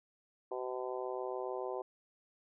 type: harmonic tone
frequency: 126.9 Hz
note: B2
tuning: 47 cents sharp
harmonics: 3 / 4 / 5 / 6 / 7 / 8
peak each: -40 / -42 / -44 / -46 / -47 / -48 dBFS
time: 0.51-1.82 s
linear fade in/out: 5 ms
effects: none